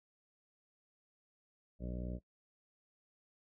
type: harmonic tone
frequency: 61 Hz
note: B1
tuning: 21 cents flat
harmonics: 1 / 2 / 3 / 4 / 5 / 6 / 7 / 8 / 9 / 10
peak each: -41 / -47 / -44 / -51 / -52 / -58 / -56 / -60 / -54 / -54 dBFS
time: 1.79-2.2 s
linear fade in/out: 50 ms
effects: noise-tail reverb RT60 0.1 s tail -22 dB re dry